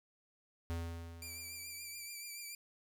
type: tone with exponential decay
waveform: square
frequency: 83.9 Hz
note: E2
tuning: 31 cents sharp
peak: -36 dBFS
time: 0.7-2.08 s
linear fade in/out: 0 ms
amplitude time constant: 300 ms
type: tone with vibrato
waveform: 10% pulse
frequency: 2349 Hz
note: D7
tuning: in tune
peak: -36 dBFS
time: 1.22-2.55 s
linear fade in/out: 2 ms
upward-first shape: triangle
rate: 7 Hz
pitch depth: 45 cents each way
effects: none